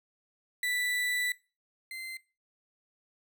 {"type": "tone pair in turn", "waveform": "35% pulse", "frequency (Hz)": [1975.5, 2073], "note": ["B6", "C7"], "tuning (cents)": [0, -17], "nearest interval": "minor second", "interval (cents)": 83, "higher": "second", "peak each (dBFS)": [-27, -37], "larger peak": "first", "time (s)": [[0.63, 1.32], [1.91, 2.17]], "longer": "first", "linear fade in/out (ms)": 2, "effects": ["noise-tail reverb RT60 0.3 s tail -20 dB re dry"]}